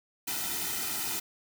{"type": "noise with comb filter", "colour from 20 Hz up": "white", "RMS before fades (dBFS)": -33, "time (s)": [0.27, 1.2], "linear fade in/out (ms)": 10, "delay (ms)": 1.8, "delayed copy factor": -0.95, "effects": []}